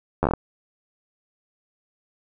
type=slowing click train; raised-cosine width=1 ms; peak=-6 dBFS; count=7; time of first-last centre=0.23-0.337 s; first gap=11 ms; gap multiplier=1.19; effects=none